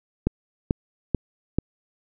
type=click train; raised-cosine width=3 ms; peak=-7 dBFS; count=4; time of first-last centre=0.27-1.586 s; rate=2.28 Hz; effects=none